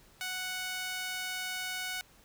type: tone with high-pass filter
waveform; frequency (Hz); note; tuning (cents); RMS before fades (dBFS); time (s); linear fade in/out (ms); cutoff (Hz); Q
sawtooth; 740; F#5; 0; -37; 0.21-2.01; 0; 1700; 0.96
effects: pink hiss -61 dBFS RMS until 2.24 s